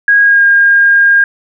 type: tone with pitch glide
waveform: sine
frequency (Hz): 1642 to 1615.7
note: G#6 to G#6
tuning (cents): -20 to -48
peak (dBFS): -4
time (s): 0.08-1.24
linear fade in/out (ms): 2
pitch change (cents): -28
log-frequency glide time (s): 0.22-0.44
effects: none